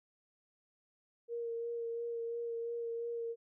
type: tone with vibrato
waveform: sine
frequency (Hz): 466.2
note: A#4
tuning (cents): 0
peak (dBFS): -36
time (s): 1.28-3.36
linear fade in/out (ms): 50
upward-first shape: sine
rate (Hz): 2.9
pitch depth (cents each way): 17
effects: none